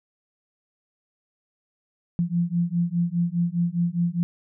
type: beating tone pair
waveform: sine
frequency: 170 / 174.9 Hz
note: F3 / F3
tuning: -46 / +3 cents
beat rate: 4.9 Hz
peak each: -24 dBFS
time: 2.19-4.23 s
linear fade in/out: 0 ms
effects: none